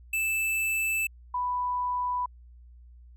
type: tone pair in turn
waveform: square / sine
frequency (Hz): 2637 / 990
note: E7 / B5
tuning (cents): 0 / +4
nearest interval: octave + perfect fourth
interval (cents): 1696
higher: first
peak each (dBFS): -26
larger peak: neither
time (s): 0.13-1.07 / 1.34-2.26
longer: first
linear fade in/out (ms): 5
effects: added 60 Hz sine -48 dBFS peak until 3.16 s